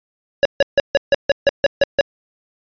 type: tone bursts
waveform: square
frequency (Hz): 561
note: C#5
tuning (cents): +21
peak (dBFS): -10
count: 10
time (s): 0.43-2.01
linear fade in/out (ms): 0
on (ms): 23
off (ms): 150
effects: resampled to 11025 Hz